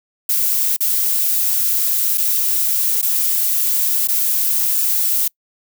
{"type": "noise with dropouts", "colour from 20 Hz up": "violet", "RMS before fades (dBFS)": -17, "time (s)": [0.29, 5.28], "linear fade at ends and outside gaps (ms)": 5, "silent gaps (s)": [[0.765, 0.805], [2.175, 2.179], [3.016, 3.026], [4.074, 4.085]], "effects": ["noise-tail reverb RT60 0.1 s tail -26 dB re dry"]}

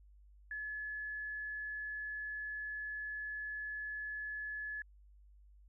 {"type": "tone", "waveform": "sine", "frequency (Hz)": 1710, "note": "A6", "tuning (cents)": -50, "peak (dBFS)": -39, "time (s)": [0.51, 4.82], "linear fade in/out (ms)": 2, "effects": ["added 50 Hz sine -58 dBFS peak until 5.68 s"]}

